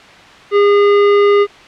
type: tone with hard clipping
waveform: sine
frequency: 407.3 Hz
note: G#4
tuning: 34 cents flat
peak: -9 dBFS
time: 0.51-1.47 s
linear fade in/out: 50 ms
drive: 15 dB
effects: white hiss -38 dBFS RMS until 1.67 s + low-pass 3000 Hz 12 dB/octave